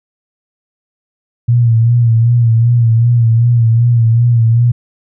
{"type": "tone with vibrato", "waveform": "sine", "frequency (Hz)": 116.9, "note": "A#2", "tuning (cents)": 5, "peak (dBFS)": -6, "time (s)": [1.48, 4.72], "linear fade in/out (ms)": 10, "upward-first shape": "sine", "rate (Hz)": 2.6, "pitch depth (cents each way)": 56, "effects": []}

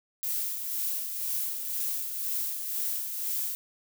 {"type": "noise with tremolo", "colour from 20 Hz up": "violet", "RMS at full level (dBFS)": -30, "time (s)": [0.23, 3.55], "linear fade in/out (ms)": 0, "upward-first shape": "sine", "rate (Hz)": 2, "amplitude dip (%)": 45, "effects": []}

